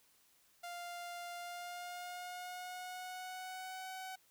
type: tone with pitch glide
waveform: sawtooth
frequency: 698.5 to 753 Hz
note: F5 to F#5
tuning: 0 to +30 cents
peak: -40 dBFS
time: 0.63-4.16 s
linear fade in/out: 10 ms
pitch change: +130 cents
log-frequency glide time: 1.36-3.9 s
effects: white hiss -70 dBFS RMS until 4.3 s